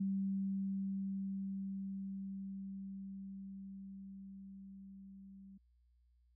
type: tone with level ramp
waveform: sine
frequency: 194.4 Hz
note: G3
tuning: 14 cents flat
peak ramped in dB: -33 to -53 dBFS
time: 0-5.58 s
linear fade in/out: 10 ms
effects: added 60 Hz sine -68 dBFS peak until 6.35 s